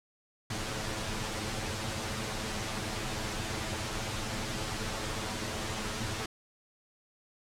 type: noise with comb filter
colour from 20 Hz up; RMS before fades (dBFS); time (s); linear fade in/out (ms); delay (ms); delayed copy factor
pink; -35; 0.5-6.26; 5; 9.2; +0.85
effects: low-pass 8000 Hz 12 dB/octave